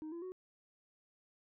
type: tone with pitch steps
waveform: sine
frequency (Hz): 311.1 / 339.3 / 370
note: D#4 / F4 / F#4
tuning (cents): 0 / -50 / 0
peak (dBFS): -39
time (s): 0.02-0.32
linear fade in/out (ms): 0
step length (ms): 100
effects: tanh soft clip ceiling -41 dBFS